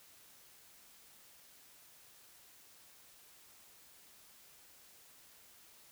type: silence
effects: white hiss -61 dBFS RMS until 5.91 s